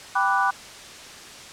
sine chord, G major seventh, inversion none, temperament equal, 784 / 987.8 / 1174.7 / 1480 Hz, G5 / B5 / D6 / F#6, 0 / 0 / 0 / 0 cents, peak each -24 dBFS, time 0.15-0.51 s, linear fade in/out 10 ms, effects white hiss -41 dBFS RMS until 1.52 s + low-pass 7000 Hz 12 dB/octave

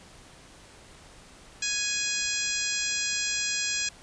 harmonic tone, 830.6 Hz, G#5, in tune, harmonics 2 / 3 / 4 / 5 / 6 / 7 / 8 / 9, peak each -36 / -33 / -36 / -36 / -35 / -36 / -36 / -33 dBFS, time 1.62-3.89 s, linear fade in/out 5 ms, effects pink hiss -51 dBFS RMS until 4.02 s + resampled to 22050 Hz

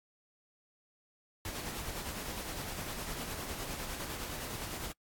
pink noise with tremolo, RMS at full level -39 dBFS, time 1.45-4.92 s, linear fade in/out 2 ms, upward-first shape sine, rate 9.8 Hz, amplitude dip 35%, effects noise-tail reverb RT60 0.1 s tail -26 dB re dry + AAC 64 kbps

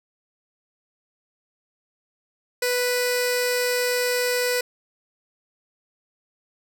15% pulse tone with notch filter, 493.9 Hz, B4, in tune, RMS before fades -23 dBFS, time 2.62-4.61 s, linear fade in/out 5 ms, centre 1100 Hz, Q 0.87, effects none

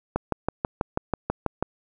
click train, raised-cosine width 1 ms, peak -9 dBFS, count 10, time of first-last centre 0.16-1.626 s, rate 6.14 Hz, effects none

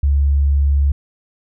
sine tone, 70.5 Hz, C#2, 30 cents sharp, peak -11 dBFS, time 0.03-0.92 s, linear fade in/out 5 ms, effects none

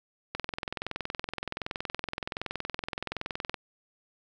click train, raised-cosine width 0.3 ms, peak -16 dBFS, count 69, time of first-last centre 0.35-3.542 s, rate 21.3 Hz, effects none

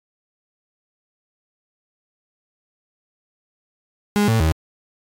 35% pulse tone with pitch steps, 206.1 / 112.5 / 79.5 Hz, G#3 / A2 / D#2, -13 / +39 / +38 cents, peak -13 dBFS, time 4.16-4.52 s, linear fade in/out 0 ms, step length 120 ms, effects AAC 64 kbps

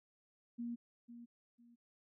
sine tone with echo, 236.8 Hz, A#3, 27 cents sharp, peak -39 dBFS, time 0.58-0.76 s, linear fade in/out 20 ms, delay 500 ms, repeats 2, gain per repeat -11 dB, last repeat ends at 1.76 s, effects none

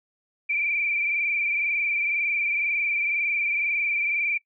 sine tone with frequency modulation, 2349 Hz, D7, in tune, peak -22 dBFS, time 0.49-4.38 s, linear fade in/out 10 ms, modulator 22 Hz, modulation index 3, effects noise-tail reverb RT60 0.1 s tail -21 dB re dry

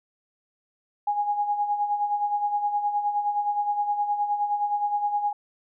sine tone with tremolo, 825 Hz, G#5, 12 cents flat, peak -20 dBFS, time 1.07-5.33 s, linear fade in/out 5 ms, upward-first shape sine, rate 9.6 Hz, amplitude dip 60%, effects none

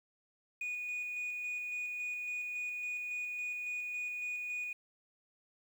sine tone with tremolo, 2465 Hz, D#7, 17 cents flat, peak -33 dBFS, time 0.61-4.73 s, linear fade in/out 5 ms, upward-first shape square, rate 3.6 Hz, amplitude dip 30%, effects tanh soft clip ceiling -34 dBFS + 10-bit

